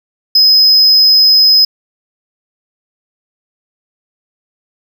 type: tone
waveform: triangle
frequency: 5070 Hz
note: D#8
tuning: 32 cents sharp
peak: -3 dBFS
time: 0.35-1.65 s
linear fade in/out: 5 ms
effects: none